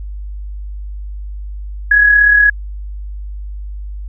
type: tone with amplitude modulation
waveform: sine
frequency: 1673 Hz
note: G#6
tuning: 12 cents sharp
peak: -4 dBFS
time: 1.91-2.5 s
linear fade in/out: 5 ms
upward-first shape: sine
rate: 36.7 Hz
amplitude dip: 45%
effects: added 50 Hz sine -23 dBFS peak until 4.08 s